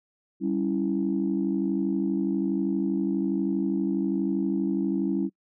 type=chord; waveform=sine; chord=C# diminished; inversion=second; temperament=equal; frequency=196 / 277.2 / 329.6 Hz; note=G3 / C#4 / E4; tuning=0 / 0 / 0 cents; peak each=-27 / -27 / -27 dBFS; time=0.4-5.3 s; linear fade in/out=50 ms; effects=noise-tail reverb RT60 0.1 s tail -25 dB re dry + tanh soft clip ceiling -15 dBFS